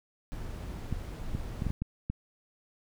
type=noise; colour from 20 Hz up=brown; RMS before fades=-38 dBFS; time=0.32-1.71 s; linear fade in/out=0 ms
type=clicks; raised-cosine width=5 ms; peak=-19 dBFS; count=7; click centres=0.926 / 1.35 / 1.621 / 1.667 / 1.704 / 1.82 / 2.1 s
effects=none